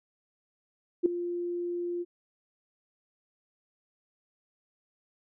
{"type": "tone with ADSR envelope", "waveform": "sine", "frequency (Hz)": 349.2, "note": "F4", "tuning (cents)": 0, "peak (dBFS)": -16, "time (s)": [1.03, 2.05], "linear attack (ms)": 28, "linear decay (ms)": 4, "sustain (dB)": -14, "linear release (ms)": 36, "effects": []}